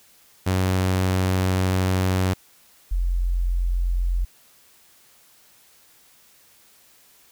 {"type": "tone pair in turn", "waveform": ["sawtooth", "sine"], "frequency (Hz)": [93.2, 43.98], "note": ["F#2", "F1"], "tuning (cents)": [13, 13], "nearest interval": "octave + minor second", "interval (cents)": 1300, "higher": "first", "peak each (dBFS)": [-15, -19], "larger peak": "first", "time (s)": [[0.46, 2.34], [2.91, 4.25]], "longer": "first", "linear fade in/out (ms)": 10, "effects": ["white hiss -55 dBFS RMS until 7.31 s"]}